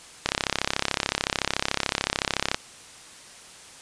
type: click train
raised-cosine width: 0.2 ms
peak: -4 dBFS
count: 78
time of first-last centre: 0.26-2.545 s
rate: 33.7 Hz
effects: white hiss -46 dBFS RMS until 3.81 s + resampled to 22050 Hz